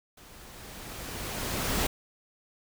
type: noise with level ramp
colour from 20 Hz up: pink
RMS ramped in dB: -52 to -27 dBFS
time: 0.17-1.87 s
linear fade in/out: 5 ms
effects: none